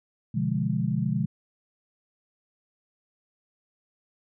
sine chord, B diminished seventh, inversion none, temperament equal with one note detuned, 125.05 / 146.83 / 174.61 / 207.7 Hz, B2 / D3 / F3 / Ab3, +22 / 0 / 0 / 0 cents, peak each -29 dBFS, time 0.34-1.26 s, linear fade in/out 10 ms, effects none

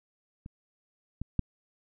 clicks, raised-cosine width 5 ms, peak -30 / -22 / -13 dBFS, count 3, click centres 0.461 / 1.216 / 1.393 s, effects none

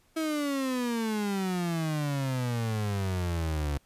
35% pulse exponential sweep, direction down, 324.3 to 70.5 Hz, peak -26 dBFS, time 0.16-3.78 s, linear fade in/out 10 ms, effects pink hiss -66 dBFS RMS until 3.85 s + resampled to 32000 Hz

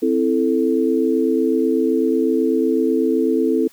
sine chord, A minor, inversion first, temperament equal, 261.6 / 329.6 / 440 Hz, C4 / E4 / A4, 0 / 0 / 0 cents, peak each -19 dBFS, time 0.02-3.68 s, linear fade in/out 10 ms, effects white hiss -51 dBFS RMS until 3.72 s

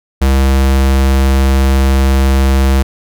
square tone, 67 Hz, C2, 42 cents sharp, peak -8 dBFS, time 0.21-2.83 s, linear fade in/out 10 ms, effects none

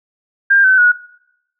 sine tone with pitch steps, 1598 / 1525.8 / 1456.9 Hz, G6 / G6 / F#6, +33 / -47 / -27 cents, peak -7 dBFS, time 0.5-0.92 s, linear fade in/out 10 ms, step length 140 ms, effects noise-tail reverb RT60 0.8 s tail -21 dB re dry

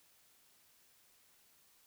silence, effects white hiss -68 dBFS RMS until 1.86 s

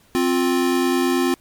square tone pair together, 262.4 / 351.8 Hz, C4 / F4, +5 / +13 cents, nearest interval perfect fourth, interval 508 cents, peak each -20 dBFS, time 0.15-1.34 s, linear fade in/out 0 ms, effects pink hiss -55 dBFS RMS until 1.4 s + MP3 96 kbps

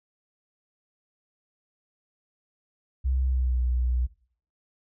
sine tone with pitch glide, 64.9 to 61.65 Hz, C2 to B1, -13 to -2 cents, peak -22 dBFS, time 3.04-4.07 s, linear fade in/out 20 ms, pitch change -89 cents, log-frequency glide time 3.26-3.6 s, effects noise-tail reverb RT60 0.5 s tail -19 dB re dry

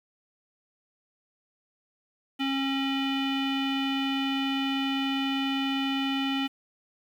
square tone with low-pass filter, 271.5 Hz, C#4, 36 cents flat, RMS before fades -28 dBFS, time 2.39-6.48 s, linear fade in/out 20 ms, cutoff 3000 Hz, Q 5.2, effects 9-bit

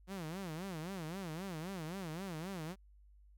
sawtooth tone with vibrato, 174.61 Hz, F3, in tune, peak -37 dBFS, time 0.07-2.76 s, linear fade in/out 50 ms, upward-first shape sine, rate 3.8 Hz, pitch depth 220 cents each way, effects added 50 Hz sine -59 dBFS peak until 3.37 s

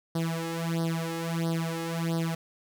sawtooth tone with flanger, 165.4 Hz, E3, 6 cents sharp, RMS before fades -30 dBFS, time 0.15-2.35 s, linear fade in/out 5 ms, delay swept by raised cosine 0.2 to 2.4 ms, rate 1.5 Hz, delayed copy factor +0.95, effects none

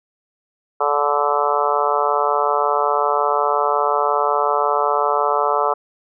harmonic tone, 145.5 Hz, D3, 16 cents flat, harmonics 3 / 4 / 5 / 6 / 7 / 8 / 9, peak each -23 / -23 / -23 / -23 / -23 / -23 / -23 dBFS, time 0.8-5.74 s, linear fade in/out 10 ms, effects none

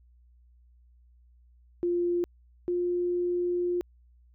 sine tone pair in turn, 349.2 / 353.3 Hz, F4 / F4, 0 / +20 cents, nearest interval unison, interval 20 cents, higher second, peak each -24 / -25 dBFS, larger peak first, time 1.83-2.24 / 2.68-3.81 s, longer second, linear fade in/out 0 ms, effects added 60 Hz sine -56 dBFS peak until 4.34 s

